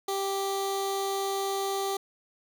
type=tone with notch filter; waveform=15% pulse; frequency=392 Hz; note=G4; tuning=in tune; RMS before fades=-30 dBFS; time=0.08-1.97 s; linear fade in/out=5 ms; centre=1600 Hz; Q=1.3; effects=none